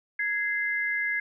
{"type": "tone pair together", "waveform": "sine", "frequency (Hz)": [1665.2, 2072], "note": ["G#6", "C7"], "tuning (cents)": [4, -17], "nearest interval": "major third", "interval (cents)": 379, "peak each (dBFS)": -28, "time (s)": [0.19, 1.2], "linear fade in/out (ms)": 5, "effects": []}